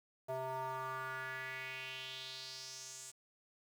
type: tone with band-pass filter sweep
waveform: square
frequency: 130.81 Hz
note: C3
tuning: in tune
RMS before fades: -44 dBFS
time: 0.28-3.12 s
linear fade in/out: 20 ms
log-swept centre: 690 to 7900 Hz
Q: 3.7
effects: 10-bit